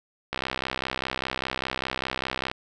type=click train; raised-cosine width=0.3 ms; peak=-11 dBFS; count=143; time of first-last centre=0.33-2.515 s; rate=65 Hz; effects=none